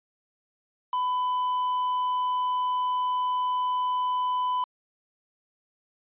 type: tone with quantisation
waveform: triangle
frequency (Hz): 1000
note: B5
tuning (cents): +21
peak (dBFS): -22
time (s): 0.93-4.64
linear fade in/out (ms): 2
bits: 7
effects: resampled to 8000 Hz